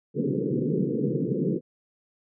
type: band-pass noise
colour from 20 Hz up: pink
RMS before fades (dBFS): -26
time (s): 0.14-1.61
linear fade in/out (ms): 50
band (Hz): 130 to 490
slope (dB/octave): 96
effects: none